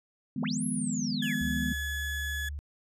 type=chord; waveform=sine; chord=F half-diminished seventh; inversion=third; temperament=equal; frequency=155.56 / 174.61 / 207.7 / 246.9 Hz; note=Eb3 / F3 / Ab3 / Cb4; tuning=0 / 0 / 0 / 0 cents; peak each=-37 / -38 / -33 / -32 dBFS; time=0.36-1.73 s; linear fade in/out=5 ms
type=linear two-way sweep; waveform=sine; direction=up then down; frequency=76 to 11175 to 1599 Hz; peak=-35 dBFS; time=0.42-1.35 s; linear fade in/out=5 ms; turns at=0.65 s
type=tone; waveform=35% pulse; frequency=1701 Hz; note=G#6; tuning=41 cents sharp; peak=-31 dBFS; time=1.22-2.49 s; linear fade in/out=5 ms
type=tone with vibrato; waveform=sine; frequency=72.4 Hz; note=D2; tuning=24 cents flat; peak=-34 dBFS; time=1.41-2.59 s; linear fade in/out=0 ms; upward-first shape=sine; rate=10 Hz; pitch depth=11 cents each way
effects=resampled to 32000 Hz